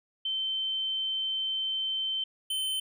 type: tone pair in turn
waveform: sine / square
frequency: 3094 / 3077 Hz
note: G7 / G7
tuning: -23 / -33 cents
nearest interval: unison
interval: 10 cents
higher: first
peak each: -28 / -29 dBFS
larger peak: first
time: 0.25-2.24 / 2.5-2.8 s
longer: first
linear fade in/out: 5 ms
effects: none